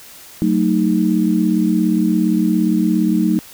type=chord; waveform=sine; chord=D# diminished; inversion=first; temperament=just; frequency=186.68 / 224 / 311.1 Hz; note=F#3 / A3 / D#4; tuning=+16 / +31 / 0 cents; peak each=-17 dBFS; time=0.42-3.39 s; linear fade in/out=0 ms; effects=white hiss -40 dBFS RMS until 3.53 s

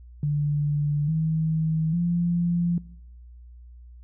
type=tone with pitch steps; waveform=sine; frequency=146.83 / 159.2 / 172.61 Hz; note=D3 / D#3 / F3; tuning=0 / +40 / -20 cents; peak=-21 dBFS; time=0.23-2.78 s; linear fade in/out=2 ms; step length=850 ms; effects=noise-tail reverb RT60 0.8 s tail -21 dB re dry + added 60 Hz sine -43 dBFS peak until 4.03 s

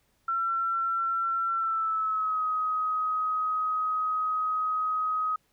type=tone with pitch glide; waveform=sine; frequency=1352 to 1261.5 Hz; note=E6 to D#6; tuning=+43 to +23 cents; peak=-25 dBFS; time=0.28-5.36 s; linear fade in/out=5 ms; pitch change=-120 cents; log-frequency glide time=1.52-2.44 s; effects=pink hiss -70 dBFS RMS until 5.52 s

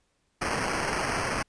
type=noise with sample-and-hold; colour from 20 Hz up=white; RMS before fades=-29 dBFS; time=0.41-1.43 s; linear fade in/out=10 ms; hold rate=3675 Hz; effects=pink hiss -72 dBFS RMS until 1.48 s + resampled to 22050 Hz

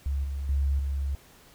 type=tone with level steps; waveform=sine; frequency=69.3 Hz; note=C#2; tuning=in tune; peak=-25 / -29 / -22 / -26 dBFS; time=0.06-1.15 s; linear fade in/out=0 ms; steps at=0.24 / 0.49 / 0.79 s; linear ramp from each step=2 ms; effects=pink hiss -55 dBFS RMS until 1.54 s

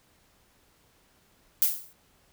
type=noise with exponential decay; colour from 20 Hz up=violet; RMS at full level=-19 dBFS; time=1.62-1.93 s; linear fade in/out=0 ms; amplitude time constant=66 ms; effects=pink hiss -64 dBFS RMS until 2.32 s

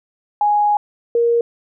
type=tone pair in turn; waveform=sine; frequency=830.6 / 469.4 Hz; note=G#5 / A#4; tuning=0 / +12 cents; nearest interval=minor seventh; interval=988 cents; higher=first; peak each=-12 dBFS; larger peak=neither; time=0.41-0.77 / 1.15-1.41 s; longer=first; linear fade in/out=2 ms; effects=none

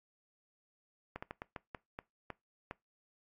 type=slowing click train; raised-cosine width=0.5 ms; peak=-26 dBFS; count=9; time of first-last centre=1.16-2.711 s; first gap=65 ms; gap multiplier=1.3; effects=noise-tail reverb RT60 0.2 s tail -21 dB re dry + AAC 48 kbps

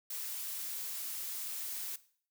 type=noise; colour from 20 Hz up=blue; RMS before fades=-40 dBFS; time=0.1-1.96 s; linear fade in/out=5 ms; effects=noise-tail reverb RT60 0.5 s tail -17 dB re dry

